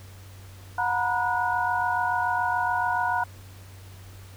sine tone cluster, 727 / 935 / 982 / 1459 Hz, F#5 / A#5 / B5 / F#6, -31 / +5 / -10 / -25 cents, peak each -28 dBFS, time 0.78-3.24 s, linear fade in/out 5 ms, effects added 95 Hz sine -43 dBFS peak until 4.36 s + pink hiss -51 dBFS RMS until 4.36 s

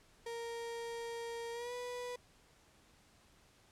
35% pulse tone with pitch glide, 465.4 to 491.4 Hz, A#4 to B4, -3 to -9 cents, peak -39 dBFS, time 0.26-2.16 s, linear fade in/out 5 ms, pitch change +94 cents, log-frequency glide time 1.52-1.73 s, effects pink hiss -66 dBFS RMS until 3.71 s + low-pass 10000 Hz 12 dB/octave

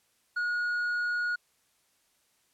triangle tone with tanh clipping, 1446 Hz, F#6, 40 cents flat, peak -28 dBFS, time 0.36-1.36 s, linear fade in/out 10 ms, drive 8 dB, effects white hiss -70 dBFS RMS until 2.53 s + low-pass 12000 Hz 12 dB/octave

